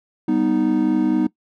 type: chord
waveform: triangle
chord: G augmented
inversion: none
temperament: equal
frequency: 196 / 246.9 / 311.1 Hz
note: G3 / B3 / D#4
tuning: 0 / 0 / 0 cents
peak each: -22 / -18 / -16 dBFS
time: 0.28-1.27 s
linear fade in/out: 5 ms
effects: noise-tail reverb RT60 0.1 s tail -20 dB re dry